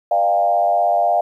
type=tone with frequency modulation; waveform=sine; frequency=698.5 Hz; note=F5; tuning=in tune; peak=-13 dBFS; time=0.11-1.21 s; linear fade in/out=5 ms; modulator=96.4 Hz; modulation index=1; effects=9-bit